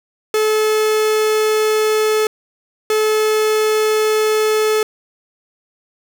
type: tone pair in turn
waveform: 45% pulse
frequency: 431.7 / 431.7 Hz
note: A4 / A4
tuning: -33 / -33 cents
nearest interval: unison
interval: 0 cents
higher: neither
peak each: -13 dBFS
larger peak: neither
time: 0.34-2.27 / 2.9-4.83 s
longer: neither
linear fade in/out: 2 ms
effects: none